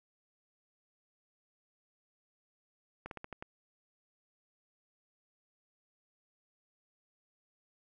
slowing click train, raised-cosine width 0.5 ms, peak -27 dBFS, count 6, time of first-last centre 3.06-3.425 s, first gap 52 ms, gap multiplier 1.17, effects none

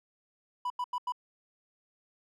triangle tone bursts, 987.8 Hz, B5, in tune, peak -28 dBFS, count 4, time 0.65-1.122 s, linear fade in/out 5 ms, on 52 ms, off 88 ms, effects none

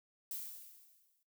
violet noise with exponential decay, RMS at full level -40 dBFS, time 0.31-1.23 s, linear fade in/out 1 ms, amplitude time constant 200 ms, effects noise-tail reverb RT60 0.2 s tail -18 dB re dry

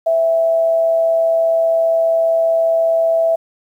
sine tone with amplitude modulation, 659.3 Hz, E5, in tune, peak -10 dBFS, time 0.06-3.36 s, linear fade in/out 10 ms, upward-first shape sine, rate 135 Hz, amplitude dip 30%, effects 8-bit

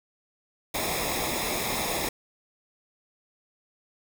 pink noise with comb filter, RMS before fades -29 dBFS, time 0.74-2.09 s, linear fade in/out 5 ms, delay 0.67 ms, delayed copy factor -0.7, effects none

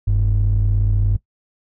triangle ring-modulated tone, 72.8 Hz, D2, 15 cents flat, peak -7 dBFS, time 0.07-1.17 s, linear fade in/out 10 ms, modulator 28.3 Hz, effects noise-tail reverb RT60 0.1 s tail -22 dB re dry + tanh soft clip ceiling -9 dBFS

